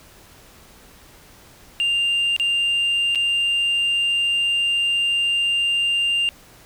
sine tone with dropouts, 2794 Hz, F7, in tune, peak -15 dBFS, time 1.8-6.29 s, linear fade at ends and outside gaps 0 ms, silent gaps 2.364-2.398 / 3.149-3.156 s, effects tanh soft clip ceiling -16 dBFS + pink hiss -48 dBFS RMS until 6.65 s

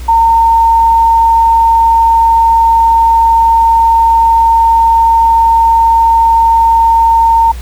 sine tone, 913 Hz, A#5, 36 cents flat, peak -4 dBFS, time 0.08-7.52 s, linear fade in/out 10 ms, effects added 60 Hz sine -20 dBFS peak until 7.61 s + pink hiss -34 dBFS RMS until 7.61 s

